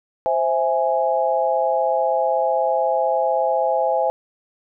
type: chord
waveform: sine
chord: C augmented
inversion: none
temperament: equal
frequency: 523.3 / 659.3 / 830.6 Hz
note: C5 / E5 / G#5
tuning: 0 / 0 / 0 cents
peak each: -21 dBFS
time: 0.26-4.1 s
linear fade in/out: 0 ms
effects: none